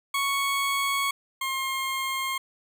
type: tone pair in turn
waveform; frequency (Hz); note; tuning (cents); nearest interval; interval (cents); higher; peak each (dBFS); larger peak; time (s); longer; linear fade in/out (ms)
20% pulse; 1108.7 / 1067.7; C#6 / C6; 0 / +35; minor second; 65; first; -19 / -22; first; 0.14-1.11 / 1.41-2.38; neither; 5
effects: none